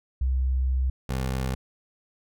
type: tone pair in turn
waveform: sine / 20% pulse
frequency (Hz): 64.7 / 65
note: C2 / C2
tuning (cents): -19 / -11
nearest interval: unison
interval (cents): 8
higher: second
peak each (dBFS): -21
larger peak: neither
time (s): 0.21-0.9 / 1.09-1.55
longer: first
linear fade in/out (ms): 5
effects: none